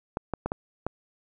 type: clicks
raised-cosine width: 1 ms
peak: -14 dBFS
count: 5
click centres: 0.171 / 0.337 / 0.46 / 0.519 / 0.866 s
effects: none